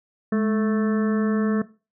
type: harmonic tone with a mistuned harmonic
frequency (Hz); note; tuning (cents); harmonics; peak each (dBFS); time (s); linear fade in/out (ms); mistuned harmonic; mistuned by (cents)
220; A3; 0; 1 / 2 / 3 / 5 / 6 / 7 / 8; -19 / -26 / -34 / -37 / -37 / -42 / -37; 0.32-1.62; 5; 1; -64
effects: noise-tail reverb RT60 0.3 s tail -17 dB re dry